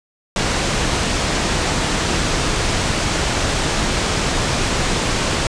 pink low-pass noise, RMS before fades -19 dBFS, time 0.36-5.47 s, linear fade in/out 2 ms, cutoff 8300 Hz, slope 24 dB/octave, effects resampled to 22050 Hz

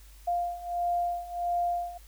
sine beating tone pair, 698.5 / 700 Hz, F5 / F5, 0 / +4 cents, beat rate 1.5 Hz, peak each -32 / -29 dBFS, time 0.27-1.98 s, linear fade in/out 10 ms, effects added 50 Hz sine -49 dBFS peak until 2.07 s + white hiss -58 dBFS RMS until 2.07 s

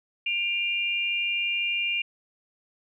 sine tone pair together, 2398 / 2794 Hz, D7 / F7, +36 / 0 cents, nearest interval minor third, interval 264 cents, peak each -27 dBFS, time 0.26-2.02 s, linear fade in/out 5 ms, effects none

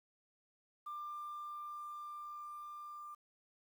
sine tone with level ramp, 1191 Hz, D6, 24 cents sharp, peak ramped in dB -40 to -46 dBFS, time 0.86-3.15 s, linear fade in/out 10 ms, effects tanh soft clip ceiling -39 dBFS + 11-bit

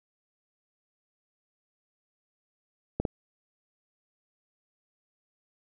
clicks, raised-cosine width 2 ms, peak -14 dBFS, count 2, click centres 3 / 3.052 s, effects none

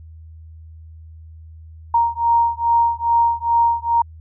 sine beating tone pair, 932.3 / 934.7 Hz, A#5 / A#5, 0 / +4 cents, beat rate 2.4 Hz, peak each -17 dBFS, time 1.94-4.02 s, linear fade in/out 5 ms, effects added 80 Hz sine -37 dBFS peak until 4.2 s

